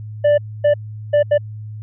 triangle tone bursts at uneven times, 587.3 Hz, D5, in tune, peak -8 dBFS, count 4, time 0.24-0.38 / 0.64-0.74 / 1.13-1.23 / 1.31-1.38 s, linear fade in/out 10 ms, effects added 107 Hz sine -28 dBFS peak until 1.82 s + resampled to 8000 Hz

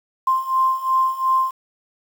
sine beating tone pair, 1046.5 / 1049.3 Hz, C6 / C6, 0 / +5 cents, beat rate 2.8 Hz, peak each -21 / -18 dBFS, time 0.27-1.51 s, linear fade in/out 5 ms, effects 7-bit

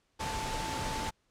sine tone in noise, 880 Hz, A5, in tune, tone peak -37 dBFS, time 0.19-1.11 s, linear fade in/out 20 ms, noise pink, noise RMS -36 dBFS, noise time 0.19-1.11 s, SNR -4 dB, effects pink hiss -74 dBFS RMS until 1.3 s + low-pass 8000 Hz 12 dB/octave

